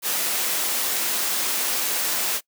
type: high-pass noise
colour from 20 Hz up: white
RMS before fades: -24 dBFS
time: 0.02-2.41 s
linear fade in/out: 50 ms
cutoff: 260 Hz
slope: 12 dB/octave
effects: noise-tail reverb RT60 0.1 s tail -23 dB re dry